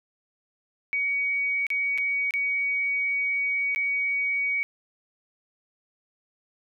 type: tone with dropouts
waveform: sine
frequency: 2252 Hz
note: C#7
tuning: 27 cents sharp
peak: -23 dBFS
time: 0.93-4.63 s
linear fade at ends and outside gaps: 0 ms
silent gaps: 1.667-1.703 / 1.977-1.983 / 2.308-2.338 / 3.748-3.76 s
effects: none